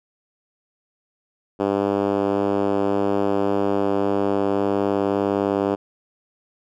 5% pulse tone with band-pass filter, 99.8 Hz, G2, 32 cents sharp, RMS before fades -21 dBFS, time 1.59-5.76 s, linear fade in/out 20 ms, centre 360 Hz, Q 1.3, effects none

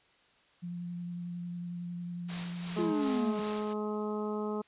sine tone with vibrato, 174.61 Hz, F3, in tune, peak -36 dBFS, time 0.62-2.93 s, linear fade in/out 20 ms, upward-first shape sine, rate 11 Hz, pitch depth 12 cents each way
white noise with tremolo, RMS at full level -39 dBFS, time 2.28-3.74 s, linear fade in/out 20 ms, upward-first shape sine, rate 2.7 Hz, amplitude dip 55%
harmonic tone, 211.3 Hz, G#3, 30 cents sharp, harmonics 1 / 2 / 3 / 4 / 5 / 6, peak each -35 / -35 / -45 / -44 / -45 / -45 dBFS, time 2.76-4.62 s, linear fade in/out 10 ms
triangle exponential sweep, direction down, 354.5 to 203.1 Hz, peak -27 dBFS, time 2.78-3.4 s, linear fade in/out 10 ms
effects white hiss -65 dBFS RMS until 4.67 s + resampled to 8000 Hz

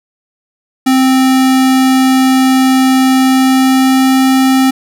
square tone with pitch glide, 261.6 to 263.4 Hz, C4 to C4, 0 to +12 cents, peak -7 dBFS, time 0.86-4.71 s, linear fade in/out 10 ms, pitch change +12 cents, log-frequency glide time 3.15-4.23 s, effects none

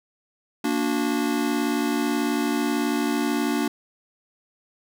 square chord, Bb augmented, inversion none, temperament just, 233.1 / 291.4 / 364.2 Hz, Bb3 / D4 / F#4, 0 / -13 / -27 cents, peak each -27 / -25 / -30 dBFS, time 0.64-3.68 s, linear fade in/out 5 ms, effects none

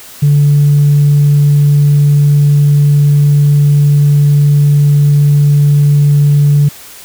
sine tone, 144.8 Hz, D3, 24 cents flat, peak -3 dBFS, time 0.22-6.69 s, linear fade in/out 10 ms, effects tanh soft clip ceiling -1 dBFS + white hiss -33 dBFS RMS until 7.04 s

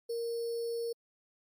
sine tone with sample-and-hold, 466.2 Hz, A#4, in tune, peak -32 dBFS, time 0.09-0.93 s, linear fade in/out 10 ms, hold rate 4900 Hz, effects MP3 64 kbps

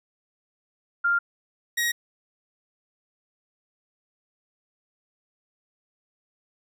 sine / sawtooth tone pair in turn, 1396.9 / 1891.8 Hz, F6 / A#6, 0 / +25 cents, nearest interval perfect fourth, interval 525 cents, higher second, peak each -19 dBFS, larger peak neither, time 1.04-1.19 / 1.77-1.92 s, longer neither, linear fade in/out 10 ms, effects none

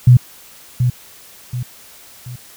sine tone with echo, 123.9 Hz, B2, 6 cents sharp, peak -3 dBFS, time 0.07-0.17 s, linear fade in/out 5 ms, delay 730 ms, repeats 3, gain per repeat -8 dB, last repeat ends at 2.36 s, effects white hiss -42 dBFS RMS until 2.56 s

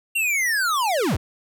square linear sweep, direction down, 2791 to 44.93 Hz, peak -20 dBFS, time 0.15-1.17 s, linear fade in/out 10 ms, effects none

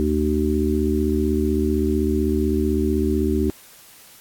harmonic tone, 75.8 Hz, D#2, 45 cents flat, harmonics 1 / 3 / 4 / 5, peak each -23 / -23 / -23 / -23 dBFS, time 0-3.5 s, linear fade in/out 0 ms, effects white hiss -47 dBFS RMS until 4.2 s + AAC 64 kbps

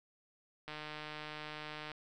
click train, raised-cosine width 0.3 ms, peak -28 dBFS, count 189, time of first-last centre 0.68-1.917 s, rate 152 Hz, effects none

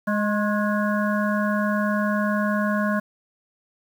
harmonic tone with a mistuned harmonic, 207.7 Hz, G#3, in tune, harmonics 1 / 3 / 5 / 7 / 8, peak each -22 / -27 / -29 / -30 / -31 dBFS, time 0.07-3 s, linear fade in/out 10 ms, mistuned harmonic 5, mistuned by +53 cents, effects 8-bit

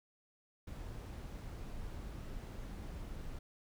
brown noise, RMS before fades -45 dBFS, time 0.67-3.39 s, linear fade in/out 5 ms, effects none

